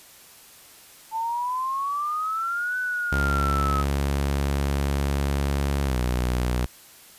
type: exponential two-way sweep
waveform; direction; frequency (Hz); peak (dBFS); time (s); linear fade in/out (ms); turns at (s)
sine; up then down; 880 to 1503 to 1269; -24; 1.11-3.85; 50; 2.78
type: tone with pitch glide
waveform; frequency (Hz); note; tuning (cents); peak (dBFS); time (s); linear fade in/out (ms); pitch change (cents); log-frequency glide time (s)
sawtooth; 70 to 61.65; C#2 to B1; +18 to -2; -18; 3.12-6.66; 5; -220; 5.85-5.97
effects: white hiss -49 dBFS RMS until 7.18 s + resampled to 32000 Hz